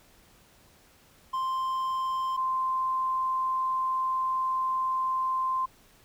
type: tone pair in turn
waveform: triangle / sine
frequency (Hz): 1046.5 / 1042.6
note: C6 / C6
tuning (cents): 0 / -6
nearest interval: unison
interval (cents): 6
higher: first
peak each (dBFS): -25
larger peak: neither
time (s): 1.33-2.37 / 2.37-5.66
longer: second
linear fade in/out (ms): 10
effects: pink hiss -59 dBFS RMS until 6.04 s